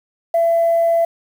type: tone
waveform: sine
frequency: 671 Hz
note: E5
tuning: 31 cents sharp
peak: -11 dBFS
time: 0.34-1.05 s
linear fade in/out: 5 ms
effects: tanh soft clip ceiling -8 dBFS + 7-bit